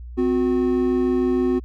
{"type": "tone pair together", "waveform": "triangle", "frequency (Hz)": [257.1, 363.6], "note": ["C4", "F#4"], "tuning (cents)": [-30, -30], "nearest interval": "tritone", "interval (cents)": 600, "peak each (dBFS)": -18, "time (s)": [0.17, 1.6], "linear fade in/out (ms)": 20, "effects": ["added 60 Hz sine -33 dBFS peak until 1.64 s"]}